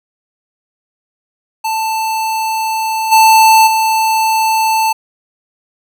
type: tone with level steps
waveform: square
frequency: 884 Hz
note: A5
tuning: 8 cents sharp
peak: -15 / -5 / -11 dBFS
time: 1.64-4.93 s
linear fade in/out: 10 ms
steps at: 3.11 / 3.66 s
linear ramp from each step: 20 ms
effects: none